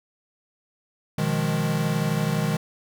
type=chord; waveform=square; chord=F half-diminished seventh; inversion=second; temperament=equal; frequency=123.47 / 155.56 / 174.61 / 207.7 Hz; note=Cb3 / Eb3 / F3 / Ab3; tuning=0 / 0 / 0 / 0 cents; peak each=-31 / -25 / -31 / -29 dBFS; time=1.18-2.57 s; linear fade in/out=5 ms; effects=none